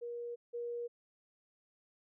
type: tone pair in turn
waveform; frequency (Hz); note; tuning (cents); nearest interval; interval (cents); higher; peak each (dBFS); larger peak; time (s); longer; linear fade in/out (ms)
sine; 475.8 / 475.8; A#4 / A#4; +35 / +35; unison; 0; neither; -39 / -37; second; 0.01-0.36 / 0.53-0.88; neither; 20
effects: none